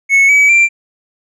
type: tone with pitch steps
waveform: triangle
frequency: 2202 / 2280 / 2360 Hz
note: C#7 / C#7 / D7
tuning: -12 / +48 / +8 cents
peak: -4 dBFS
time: 0.09-0.69 s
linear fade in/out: 50 ms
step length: 200 ms
effects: resampled to 24000 Hz